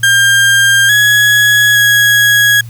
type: tone with pitch steps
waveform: 35% pulse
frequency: 1600 / 1676 / 1661 Hz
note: G6 / G#6 / G#6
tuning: +35 / +15 / 0 cents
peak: -4 dBFS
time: 0.03-2.61 s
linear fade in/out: 5 ms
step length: 860 ms
effects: added 116 Hz sine -25 dBFS peak until 2.69 s + white hiss -43 dBFS RMS until 2.69 s